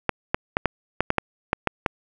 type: clicks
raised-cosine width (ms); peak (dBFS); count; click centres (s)
0.5; -4; 10; 0.093 / 0.345 / 0.569 / 0.657 / 1.006 / 1.104 / 1.183 / 1.531 / 1.673 / 1.862
effects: none